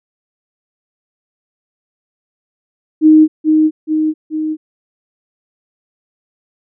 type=tone with echo; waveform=sine; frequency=311.1 Hz; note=D#4; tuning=in tune; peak=-3 dBFS; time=3.01-3.28 s; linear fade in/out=50 ms; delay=430 ms; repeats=3; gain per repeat=-4 dB; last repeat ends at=4.57 s; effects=none